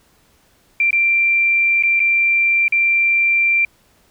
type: tone with dropouts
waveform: sine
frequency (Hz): 2361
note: D7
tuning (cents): +9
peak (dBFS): -12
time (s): 0.8-3.65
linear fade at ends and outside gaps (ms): 2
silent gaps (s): 0.907-0.929 / 1.826-1.835 / 1.995-2.001 / 2.681-2.723
effects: pink hiss -56 dBFS RMS until 4.1 s